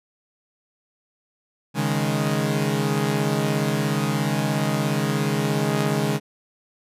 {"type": "chord", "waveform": "sawtooth", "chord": "C# suspended second", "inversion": "none", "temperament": "equal", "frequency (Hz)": [138.59, 155.56, 207.7], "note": ["C#3", "D#3", "G#3"], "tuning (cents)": [0, 0, 0], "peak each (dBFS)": -21, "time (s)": [1.74, 6.2], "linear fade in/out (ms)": 50, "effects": ["resampled to 32000 Hz"]}